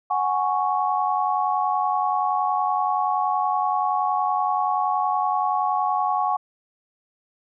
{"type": "chord", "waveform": "sine", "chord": "F# suspended second", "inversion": "none", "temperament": "equal", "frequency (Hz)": [740, 830.6, 1108.7], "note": ["F#5", "G#5", "C#6"], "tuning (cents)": [0, 0, 0], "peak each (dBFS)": -24, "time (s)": [0.1, 6.37], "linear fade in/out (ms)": 10, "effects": []}